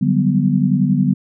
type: chord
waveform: sine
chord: G major seventh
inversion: second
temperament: equal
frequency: 146.83 / 185 / 196 / 246.9 Hz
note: D3 / F#3 / G3 / B3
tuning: 0 / 0 / 0 / 0 cents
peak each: -18 dBFS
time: 0.01-1.14 s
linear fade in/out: 10 ms
effects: none